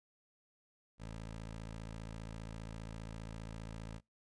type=tone; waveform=15% pulse; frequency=55 Hz; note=A1; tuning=in tune; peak=-38 dBFS; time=0.98-4.01 s; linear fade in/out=50 ms; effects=noise-tail reverb RT60 0.2 s tail -26 dB re dry + resampled to 22050 Hz